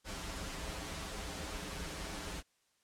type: noise with comb filter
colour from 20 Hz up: pink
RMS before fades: -42 dBFS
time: 0.04-2.43 s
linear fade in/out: 50 ms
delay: 8.4 ms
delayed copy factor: -0.95
effects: white hiss -75 dBFS RMS until 2.83 s + low-pass 9000 Hz 12 dB/octave

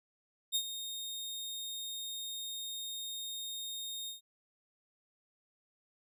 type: tone with ADSR envelope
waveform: sawtooth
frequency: 3700 Hz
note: A#7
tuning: 14 cents flat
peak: -25 dBFS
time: 0.52-4.21 s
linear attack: 34 ms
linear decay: 69 ms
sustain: -11 dB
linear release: 130 ms
effects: none

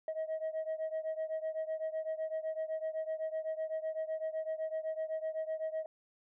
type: beating tone pair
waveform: sine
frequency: 632 / 639.9 Hz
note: D#5 / D#5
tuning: +27 / +48 cents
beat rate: 7.9 Hz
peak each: -35 / -37 dBFS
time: 0.08-5.86 s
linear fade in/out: 2 ms
effects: tanh soft clip ceiling -31 dBFS

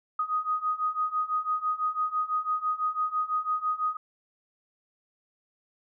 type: beating tone pair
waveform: sine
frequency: 1244.5 / 1250.5 Hz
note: D#6 / D#6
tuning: 0 / +8 cents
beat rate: 6 Hz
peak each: -30 / -28 dBFS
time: 0.19-3.97 s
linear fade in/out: 5 ms
effects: none

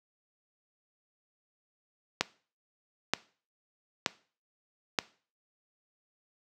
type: click train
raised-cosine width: 0.2 ms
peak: -7 dBFS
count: 4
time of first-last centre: 2.21-4.988 s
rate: 1.08 Hz
effects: noise-tail reverb RT60 0.4 s tail -19 dB re dry + high-pass 150 Hz 12 dB/octave

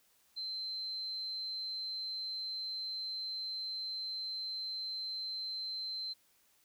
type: tone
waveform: sine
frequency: 4100 Hz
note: C8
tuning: 36 cents flat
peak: -37 dBFS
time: 0.36-6.14 s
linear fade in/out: 20 ms
effects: white hiss -70 dBFS RMS until 6.64 s

